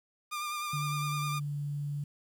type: tone with vibrato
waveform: sawtooth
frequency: 1200 Hz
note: D6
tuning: 37 cents sharp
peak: -30 dBFS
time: 0.31-1.4 s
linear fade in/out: 20 ms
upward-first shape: sine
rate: 9.8 Hz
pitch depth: 29 cents each way
type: tone with pitch glide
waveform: sine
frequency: 146.83 to 144.72 Hz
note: D3 to D3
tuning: 0 to -25 cents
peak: -32 dBFS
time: 0.73-2.04 s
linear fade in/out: 5 ms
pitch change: -25 cents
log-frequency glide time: 1.16-1.57 s
effects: 10-bit